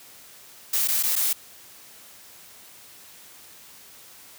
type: noise with dropouts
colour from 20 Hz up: blue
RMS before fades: -23 dBFS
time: 0.73-1.33 s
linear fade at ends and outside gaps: 5 ms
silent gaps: 0.876-0.884 / 1.028-1.034 / 1.156-1.162 s
effects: white hiss -48 dBFS RMS until 4.38 s + high-pass 60 Hz 12 dB/octave